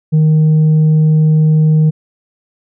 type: tone with tanh clipping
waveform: sine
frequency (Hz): 155.56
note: D#3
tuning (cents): 0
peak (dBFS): -7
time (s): 0.12-1.91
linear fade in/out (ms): 20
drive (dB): 2
effects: none